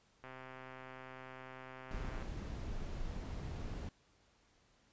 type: click train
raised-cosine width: 0.5 ms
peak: -35 dBFS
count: 259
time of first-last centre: 0.24-2.225 s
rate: 130 Hz
type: noise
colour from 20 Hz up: brown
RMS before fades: -42 dBFS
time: 1.91-3.89 s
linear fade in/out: 2 ms
effects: pink hiss -71 dBFS RMS until 4.92 s + resampled to 16000 Hz